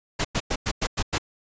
pink noise bursts, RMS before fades -24 dBFS, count 7, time 0.19-1.183 s, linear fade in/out 10 ms, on 57 ms, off 99 ms, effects resampled to 16000 Hz

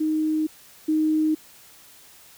sine tone pair in turn, 311.1 / 311.1 Hz, D#4 / D#4, 0 / 0 cents, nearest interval unison, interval 0 cents, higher neither, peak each -20 / -18 dBFS, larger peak second, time 0-0.47 / 0.88-1.35 s, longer neither, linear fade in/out 10 ms, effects white hiss -50 dBFS RMS until 2.37 s

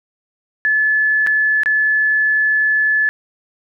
sine tone with dropouts, 1726 Hz, A6, 34 cents flat, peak -12 dBFS, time 0.65-3.09 s, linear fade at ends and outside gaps 0 ms, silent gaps 1.265-1.271 / 1.634-1.659 s, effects none

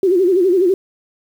sine tone with vibrato, 367.3 Hz, F#4, 13 cents flat, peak -10 dBFS, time 0.03-0.74 s, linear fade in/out 2 ms, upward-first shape sine, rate 12 Hz, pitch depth 120 cents each way, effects 7-bit

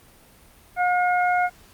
harmonic tone, 718 Hz, F5, 48 cents sharp, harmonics 1 / 2 / 3, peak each -19 / -25 / -29 dBFS, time 0.76-1.5 s, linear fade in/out 50 ms, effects pink hiss -52 dBFS RMS until 1.73 s + Opus 32 kbps

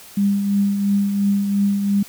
sine tone with tremolo, 200.5 Hz, G3, 39 cents sharp, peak -13 dBFS, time 0.17-2.03 s, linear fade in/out 5 ms, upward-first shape triangle, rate 2.9 Hz, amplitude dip 50%, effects white hiss -42 dBFS RMS until 2.08 s

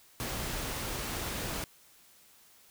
pink noise, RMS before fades -36 dBFS, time 0.2-1.64 s, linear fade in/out 0 ms, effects white hiss -60 dBFS RMS until 2.7 s

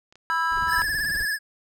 clicks, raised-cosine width 0.2 ms, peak -34 / -32 dBFS, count 2, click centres 0.125 / 0.156 s
triangle chord, E major, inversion second, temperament equal with one note detuned, 987.8 / 1318.5 / 1628 Hz, B5 / E6 / G#6, 0 / 0 / -35 cents, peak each -24 dBFS, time 0.3-0.82 s, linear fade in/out 0 ms
brown noise with tremolo, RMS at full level -35 dBFS, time 0.51-1.26 s, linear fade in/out 20 ms, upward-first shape sine, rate 19 Hz, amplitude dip 75%
square tone with vibrato, 1707 Hz, G#6, 47 cents sharp, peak -24 dBFS, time 0.67-1.39 s, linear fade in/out 50 ms, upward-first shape sine, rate 18 Hz, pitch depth 64 cents each way
effects none

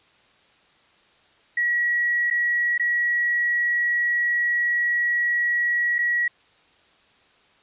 sine tone with dropouts, 1919 Hz, A#6, 50 cents sharp, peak -19 dBFS, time 1.57-6.28 s, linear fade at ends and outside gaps 5 ms, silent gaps 2.302-2.309 / 2.779-2.796 / 5.984-5.988 s, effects white hiss -58 dBFS RMS until 7.62 s + resampled to 8000 Hz

